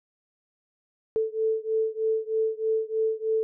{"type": "beating tone pair", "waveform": "sine", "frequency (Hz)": [440, 443.2], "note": ["A4", "A4"], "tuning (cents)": [0, 13], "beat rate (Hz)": 3.2, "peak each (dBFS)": [-26, -27], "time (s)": [1.16, 3.43], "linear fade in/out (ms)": 0, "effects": []}